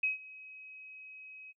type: tone with ADSR envelope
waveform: sine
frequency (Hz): 2542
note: D#7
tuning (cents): +36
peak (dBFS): -26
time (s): 0.03-1.53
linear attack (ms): 6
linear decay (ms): 140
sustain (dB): -21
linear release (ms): 28
effects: noise-tail reverb RT60 0.1 s tail -23 dB re dry